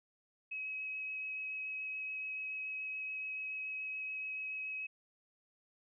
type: tone with vibrato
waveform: sine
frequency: 2553 Hz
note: D#7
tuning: 44 cents sharp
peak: -38 dBFS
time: 0.51-4.87 s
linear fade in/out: 10 ms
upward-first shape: sine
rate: 7 Hz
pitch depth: 8 cents each way
effects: none